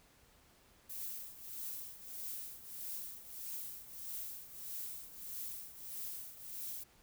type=noise with tremolo; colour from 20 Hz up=violet; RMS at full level=-42 dBFS; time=0.89-6.84 s; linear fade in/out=10 ms; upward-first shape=triangle; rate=1.6 Hz; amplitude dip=80%; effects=pink hiss -66 dBFS RMS until 7.02 s